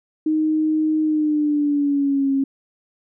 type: tone with pitch glide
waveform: sine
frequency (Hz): 311.1 to 272.4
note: D#4 to C#4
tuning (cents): 0 to -30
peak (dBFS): -16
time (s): 0.26-2.44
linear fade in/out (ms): 5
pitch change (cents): -230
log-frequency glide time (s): 1.02-2.32
effects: none